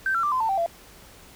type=tone with pitch steps; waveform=triangle; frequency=1556 / 1354.6 / 1179.2 / 1026.6 / 893.7 / 778 / 677.3 Hz; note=G6 / E6 / D6 / C6 / A5 / G5 / E5; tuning=-13 / +47 / +7 / -33 / +27 / -13 / +47 cents; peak=-17 dBFS; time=0.06-0.662 s; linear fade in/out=2 ms; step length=86 ms; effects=tanh soft clip ceiling -19 dBFS + pink hiss -49 dBFS RMS until 1.35 s